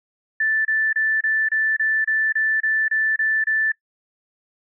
sine tone bursts, 1760 Hz, A6, in tune, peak -17 dBFS, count 12, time 0.4-3.719 s, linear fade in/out 5 ms, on 250 ms, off 29 ms, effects noise-tail reverb RT60 0.1 s tail -22 dB re dry

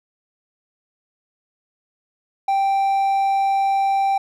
triangle tone, 784 Hz, G5, in tune, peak -14 dBFS, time 2.48-4.18 s, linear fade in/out 5 ms, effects none

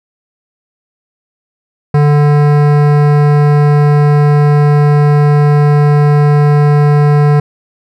sine tone with hard clipping, 146.83 Hz, D3, in tune, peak -7 dBFS, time 1.94-7.4 s, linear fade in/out 5 ms, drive 17 dB, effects none

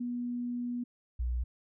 sine tone pair in turn, 242.9 / 60.73 Hz, B3 / B1, -29 / -28 cents, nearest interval 2 octaves, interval 2399 cents, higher first, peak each -32 / -29 dBFS, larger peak second, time 0-0.84 / 1.19-1.44 s, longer first, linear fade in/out 10 ms, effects none

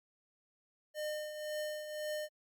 square tone with tremolo, 607 Hz, D#5, 43 cents flat, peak -36 dBFS, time 0.94-2.29 s, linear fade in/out 50 ms, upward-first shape triangle, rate 1.9 Hz, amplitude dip 60%, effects Opus 48 kbps

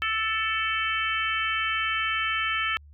harmonic tone with a mistuned harmonic, 440 Hz, A4, in tune, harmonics 3 / 4 / 5 / 6 / 7, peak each -29 / -30 / -31 / -32 / -32 dBFS, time 0.02-2.77 s, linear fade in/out 0 ms, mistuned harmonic 5, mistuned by +34 cents, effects added 73 Hz sine -47 dBFS peak until 2.93 s

